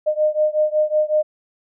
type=beating tone pair; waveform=sine; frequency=609 / 614.4 Hz; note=D#5 / D#5; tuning=-37 / -22 cents; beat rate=5.4 Hz; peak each=-18 / -19 dBFS; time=0.06-1.23 s; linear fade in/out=20 ms; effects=none